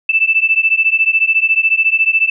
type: beating tone pair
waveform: sine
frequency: 2637 / 2651 Hz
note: E7 / E7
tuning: 0 / +9 cents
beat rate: 14 Hz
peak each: -13 dBFS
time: 0.09-2.3 s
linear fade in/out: 5 ms
effects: none